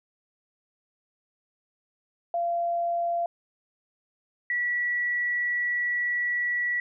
sine tone pair in turn, 687 / 1943.1 Hz, F5 / B6, -29 / -29 cents, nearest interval octave + tritone, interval 1800 cents, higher second, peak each -24 dBFS, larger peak neither, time 2.34-3.26 / 4.5-6.8 s, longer second, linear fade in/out 2 ms, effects none

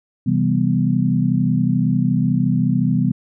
sine chord, C major seventh, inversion none, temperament equal, 130.81 / 164.81 / 196 / 246.9 Hz, C3 / E3 / G3 / B3, 0 / 0 / 0 / 0 cents, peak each -20 dBFS, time 0.26-3.12 s, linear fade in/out 10 ms, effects none

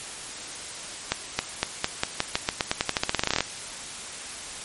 accelerating click train, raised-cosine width 0.2 ms, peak -4 dBFS, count 24, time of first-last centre 1.12-3.406 s, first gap 270 ms, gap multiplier 0.89, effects white hiss -37 dBFS RMS until 4.64 s + MP3 48 kbps

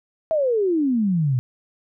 sine exponential sweep, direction down, 659.3 to 120 Hz, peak -17 dBFS, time 0.31-1.39 s, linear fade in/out 0 ms, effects none

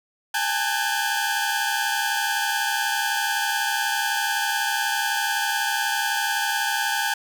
sawtooth tone cluster, 813 / 885 / 1515 / 1642 Hz, G#5 / A5 / F#6 / G#6, -37 / +10 / +40 / -20 cents, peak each -24 dBFS, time 0.34-7.14 s, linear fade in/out 5 ms, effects 9-bit

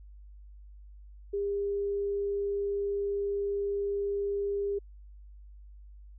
sine tone, 402.6 Hz, G4, 46 cents sharp, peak -28 dBFS, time 1.33-4.79 s, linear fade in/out 10 ms, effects added 50 Hz sine -47 dBFS peak until 6.18 s

